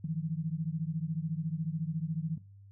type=beating tone pair; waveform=sine; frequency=155.56 / 169.56 Hz; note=D#3 / E3; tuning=0 / +49 cents; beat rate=14 Hz; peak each=-33 / -36 dBFS; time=0.04-2.38 s; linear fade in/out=5 ms; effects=noise-tail reverb RT60 0.3 s tail -18 dB re dry + added 99 Hz sine -51 dBFS peak until 2.71 s